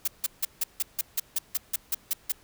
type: noise bursts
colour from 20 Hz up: blue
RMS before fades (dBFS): -26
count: 13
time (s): 0.05-2.321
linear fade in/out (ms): 5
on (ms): 27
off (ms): 160
effects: pink hiss -58 dBFS RMS until 2.43 s